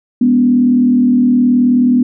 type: tone with frequency modulation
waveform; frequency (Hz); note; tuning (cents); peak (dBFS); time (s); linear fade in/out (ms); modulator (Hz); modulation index
sine; 246.9; B3; 0; -7; 0.21-2.03; 5; 39.1; 0.6
effects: none